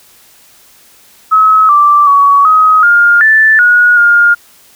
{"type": "tone with pitch steps", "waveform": "sine", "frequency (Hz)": [1284, 1171, 1127, 1264, 1412, 1759, 1451, 1415], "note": ["E6", "D6", "C#6", "D#6", "F6", "A6", "F#6", "F6"], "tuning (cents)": [-46, -5, 28, 27, 19, -1, -34, 22], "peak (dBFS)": -3, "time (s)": [1.31, 4.35], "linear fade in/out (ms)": 20, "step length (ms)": 380, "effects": ["white hiss -43 dBFS RMS until 4.75 s"]}